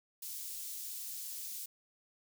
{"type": "high-pass noise", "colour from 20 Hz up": "white", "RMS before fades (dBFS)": -43, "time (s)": [0.22, 1.66], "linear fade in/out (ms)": 5, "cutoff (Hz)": 5200, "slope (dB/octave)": 12, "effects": []}